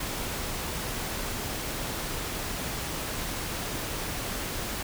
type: noise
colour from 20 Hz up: pink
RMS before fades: -33 dBFS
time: 0-4.83 s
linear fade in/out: 5 ms
effects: none